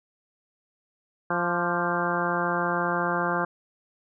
harmonic tone with a mistuned harmonic, 174.61 Hz, F3, in tune, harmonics 1 / 2 / 3 / 4 / 5 / 6 / 7 / 8 / 9, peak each -32 / -32 / -32 / -32 / -32 / -32 / -32 / -32 / -32 dBFS, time 1.3-3.45 s, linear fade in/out 5 ms, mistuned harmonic 7, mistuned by -50 cents, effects none

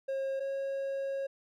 triangle tone pair in turn, 539 / 545.9 Hz, C#5 / C#5, -49 / -27 cents, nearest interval unison, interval 22 cents, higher second, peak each -29 / -30 dBFS, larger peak first, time 0.08-0.4 / 0.4-1.27 s, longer second, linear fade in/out 10 ms, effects none

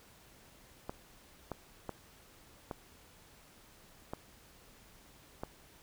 clicks, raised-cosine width 1 ms, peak -24 dBFS, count 6, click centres 0.895 / 1.517 / 1.893 / 2.712 / 4.135 / 5.435 s, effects pink hiss -60 dBFS RMS until 5.82 s

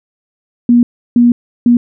sine tone bursts at uneven times, 240 Hz, B3, 49 cents flat, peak -4 dBFS, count 3, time 0.69-0.83 / 1.16-1.32 / 1.66-1.77 s, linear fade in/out 2 ms, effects none

